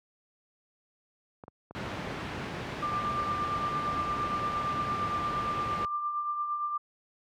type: clicks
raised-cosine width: 1 ms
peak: -30 dBFS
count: 4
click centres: 1.438 / 1.481 / 1.71 / 2.38 s
type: low-pass noise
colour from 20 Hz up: pink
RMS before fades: -36 dBFS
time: 1.75-5.85 s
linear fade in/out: 0 ms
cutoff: 2700 Hz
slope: 12 dB/octave
type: tone with tremolo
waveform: sine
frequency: 1188 Hz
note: D6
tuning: 20 cents sharp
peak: -27 dBFS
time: 2.82-6.78 s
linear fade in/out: 10 ms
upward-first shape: triangle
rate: 8.7 Hz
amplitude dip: 50%
effects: high-pass 80 Hz 12 dB/octave